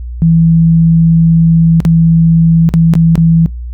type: tone with dropouts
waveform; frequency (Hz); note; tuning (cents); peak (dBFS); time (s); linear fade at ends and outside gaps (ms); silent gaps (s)
sine; 164.81; E3; 0; -4; 0.22-3.46; 0; 1.803-1.851 / 2.69-2.739 / 2.937-2.953 / 3.155-3.178
effects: noise-tail reverb RT60 0.2 s tail -21 dB re dry + added 60 Hz sine -19 dBFS peak until 3.73 s